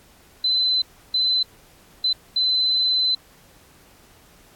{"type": "tone bursts at uneven times", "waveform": "sine", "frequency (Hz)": 4041, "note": "B7", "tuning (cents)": 39, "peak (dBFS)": -17, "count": 4, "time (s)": [[0.44, 0.82], [1.14, 1.43], [2.04, 2.13], [2.36, 3.15]], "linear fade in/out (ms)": 5, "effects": ["pink hiss -53 dBFS RMS until 4.55 s", "AAC 64 kbps"]}